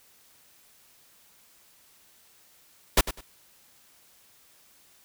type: noise with echo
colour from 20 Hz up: pink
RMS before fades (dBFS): -18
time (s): 2.97-3.01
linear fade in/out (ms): 5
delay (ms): 100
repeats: 2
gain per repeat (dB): -13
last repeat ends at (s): 3.21
effects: white hiss -59 dBFS RMS until 5.04 s